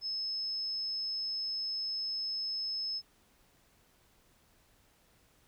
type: tone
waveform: sine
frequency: 5200 Hz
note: E8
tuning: 24 cents flat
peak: -33 dBFS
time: 0.01-3.02 s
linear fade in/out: 50 ms
effects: pink hiss -67 dBFS RMS until 5.47 s